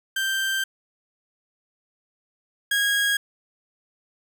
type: tone pair in turn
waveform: 30% pulse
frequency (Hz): 1568 / 1641.2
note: G6 / G#6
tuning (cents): 0 / -21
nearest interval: minor second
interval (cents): 79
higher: second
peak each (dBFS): -20 / -17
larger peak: second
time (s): 0.16-0.64 / 2.71-3.17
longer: first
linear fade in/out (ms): 5
effects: none